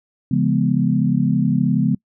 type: chord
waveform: sine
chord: C# dominant seventh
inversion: none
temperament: equal with one note detuned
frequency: 138.59 / 170.82 / 207.7 / 246.9 Hz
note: C#3 / E#3 / G#3 / B3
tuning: 0 / -38 / 0 / 0 cents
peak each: -20 dBFS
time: 0.31-1.95 s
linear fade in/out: 5 ms
effects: noise-tail reverb RT60 0.1 s tail -26 dB re dry